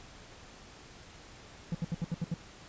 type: tone bursts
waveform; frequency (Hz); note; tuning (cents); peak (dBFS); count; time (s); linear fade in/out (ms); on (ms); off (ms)
triangle; 167.1; E3; +24; -27; 7; 1.72-2.341; 2; 27; 72
effects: pink hiss -52 dBFS RMS until 2.68 s + resampled to 16000 Hz